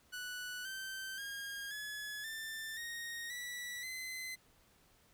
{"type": "tone with pitch steps", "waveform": "sawtooth", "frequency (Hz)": [1480, 1550, 1623.3, 1700.1, 1780.5, 1864.7, 1952.9, 2045], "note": ["F#6", "G6", "G#6", "G#6", "A6", "A#6", "B6", "C7"], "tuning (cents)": [0, -20, -40, 40, 20, 0, -20, -40], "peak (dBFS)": -38, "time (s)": [0.12, 4.36], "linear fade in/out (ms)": 20, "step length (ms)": 530, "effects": ["pink hiss -68 dBFS RMS until 5.13 s"]}